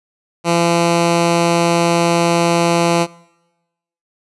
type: tone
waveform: 10% pulse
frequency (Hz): 170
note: F3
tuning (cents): -46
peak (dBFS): -4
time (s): 0.44-3.07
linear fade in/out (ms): 50
effects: noise-tail reverb RT60 1.0 s tail -23 dB re dry + resampled to 24000 Hz